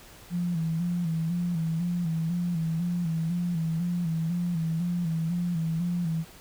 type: tone with vibrato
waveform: sine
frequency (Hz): 168.6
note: E3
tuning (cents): +39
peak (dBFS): -25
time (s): 0.3-6.25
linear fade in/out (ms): 50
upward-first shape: square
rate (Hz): 2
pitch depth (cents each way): 65
effects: pink hiss -50 dBFS RMS until 6.4 s